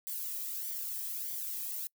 violet noise with flanger, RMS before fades -38 dBFS, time 0.07-1.87 s, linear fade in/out 0 ms, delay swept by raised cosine 0.74 to 1.43 ms, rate 1.6 Hz, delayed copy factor -0.65, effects noise-tail reverb RT60 0.1 s tail -26 dB re dry

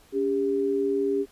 sine tone pair together, 281.3 / 400.1 Hz, C#4 / G4, +26 / +35 cents, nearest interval tritone, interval 609 cents, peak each -28 / -23 dBFS, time 0.12-1.26 s, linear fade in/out 50 ms, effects pink hiss -57 dBFS RMS until 1.31 s + resampled to 32000 Hz

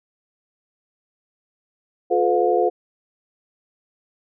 sine tone cluster, 354.7 / 433 / 505 / 714 Hz, F4 / A4 / B4 / F5, +27 / -28 / +39 / +38 cents, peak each -21 dBFS, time 2.1-2.7 s, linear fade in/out 20 ms, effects none

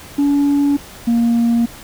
sine tone pair in turn, 284.8 / 234 Hz, C#4 / A#3, +47 / +7 cents, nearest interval minor third, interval 340 cents, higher first, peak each -9 dBFS, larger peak neither, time 0.18-0.77 / 1.07-1.66 s, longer neither, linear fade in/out 10 ms, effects tanh soft clip ceiling -10 dBFS + pink hiss -37 dBFS RMS until 1.83 s

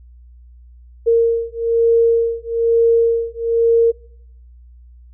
sine beating tone pair, 461.3 / 462.4 Hz, A#4 / A#4, -18 / -14 cents, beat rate 1.1 Hz, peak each -15 dBFS, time 1.06-3.92 s, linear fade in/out 20 ms, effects noise-tail reverb RT60 0.7 s tail -23 dB re dry + added 60 Hz sine -40 dBFS peak until 5.13 s

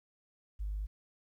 sine tone, 51 Hz, G#1, 31 cents flat, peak -33 dBFS, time 0.59-0.87 s, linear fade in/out 20 ms, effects tanh soft clip ceiling -29 dBFS + 12-bit

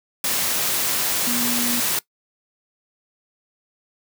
sine tone in noise, 240.9 Hz, B3, 43 cents flat, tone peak -25 dBFS, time 1.27-1.8 s, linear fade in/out 2 ms, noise white, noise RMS -22 dBFS, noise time 0.24-1.99 s, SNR -6 dB, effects noise-tail reverb RT60 0.1 s tail -20 dB re dry + high-pass 100 Hz 12 dB/octave

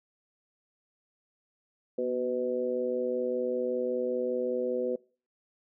harmonic tone with a mistuned harmonic, 125.2 Hz, B2, 24 cents sharp, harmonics 2 / 3 / 4 / 5, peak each -36 / -33 / -29 / -42 dBFS, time 1.98-4.96 s, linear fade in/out 5 ms, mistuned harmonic 2, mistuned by -38 cents, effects noise-tail reverb RT60 0.4 s tail -24 dB re dry

